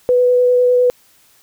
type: tone with vibrato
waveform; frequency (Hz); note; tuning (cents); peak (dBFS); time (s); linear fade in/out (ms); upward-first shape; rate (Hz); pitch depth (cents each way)
sine; 495.5; B4; +6; -9; 0.09-0.9; 0; sine; 9.9; 9
effects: white hiss -52 dBFS RMS until 1.42 s